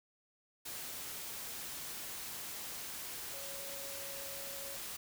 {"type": "tone in noise", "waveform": "sine", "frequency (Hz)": 554.4, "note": "C#5", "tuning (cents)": 0, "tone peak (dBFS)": -50, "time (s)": [3.33, 4.77], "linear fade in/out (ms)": 10, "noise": "white", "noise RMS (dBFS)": -44, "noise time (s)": [0.65, 4.97], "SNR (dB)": -9, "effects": []}